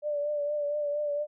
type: tone with vibrato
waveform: sine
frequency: 587.3 Hz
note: D5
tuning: in tune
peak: -27 dBFS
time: 0.02-1.27 s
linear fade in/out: 50 ms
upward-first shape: triangle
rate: 4.3 Hz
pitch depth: 39 cents each way
effects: none